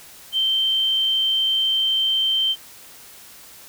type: tone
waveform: sine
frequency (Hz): 3122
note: G7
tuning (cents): -8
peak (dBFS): -17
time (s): 0.32-2.56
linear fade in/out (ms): 50
effects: white hiss -44 dBFS RMS until 3.68 s